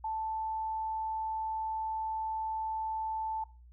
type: tone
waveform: sine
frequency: 880 Hz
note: A5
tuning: in tune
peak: -32 dBFS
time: 0.04-3.44 s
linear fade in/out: 5 ms
effects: noise-tail reverb RT60 0.3 s tail -18 dB re dry + added 60 Hz sine -52 dBFS peak until 3.72 s